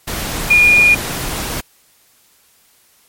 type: tone in noise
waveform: sine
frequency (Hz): 2433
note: D#7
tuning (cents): -39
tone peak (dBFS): -6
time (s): 0.5-0.95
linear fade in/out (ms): 10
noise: pink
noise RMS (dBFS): -22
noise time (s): 0.07-1.61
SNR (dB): +13
effects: white hiss -53 dBFS RMS until 3.08 s + MP3 64 kbps